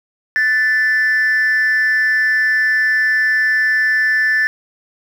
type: tone with amplitude modulation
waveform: sine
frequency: 1760 Hz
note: A6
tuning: in tune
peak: -7 dBFS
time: 0.36-4.47 s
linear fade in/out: 0 ms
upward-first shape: sine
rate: 260 Hz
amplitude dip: 65%
effects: tanh soft clip ceiling -9 dBFS + 7-bit